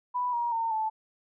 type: tone with pitch steps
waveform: sine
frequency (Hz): 987.8 / 948.7 / 911.1 / 875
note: B5 / A#5 / A#5 / A5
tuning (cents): 0 / +30 / -40 / -10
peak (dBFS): -26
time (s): 0.14-0.9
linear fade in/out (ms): 20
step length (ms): 190
effects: none